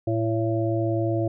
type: harmonic tone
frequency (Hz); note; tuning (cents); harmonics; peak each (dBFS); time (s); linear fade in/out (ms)
112.1; A2; +33; 1 / 3 / 5 / 6; -25 / -25 / -30 / -30; 0.07-1.28; 5
effects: none